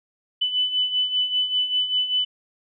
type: beating tone pair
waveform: sine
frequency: 2994 / 2999.1 Hz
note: F#7 / F#7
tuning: +20 / +23 cents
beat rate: 5.1 Hz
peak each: -27 / -21 dBFS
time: 0.41-2.25 s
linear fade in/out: 10 ms
effects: none